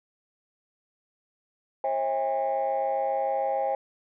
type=tone cluster; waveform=sine; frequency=537 / 644 / 809 Hz; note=C5 / E5 / G#5; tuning=+45 / -41 / -46 cents; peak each=-27 / -30 / -26 dBFS; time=1.84-3.75 s; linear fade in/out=2 ms; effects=tanh soft clip ceiling -19 dBFS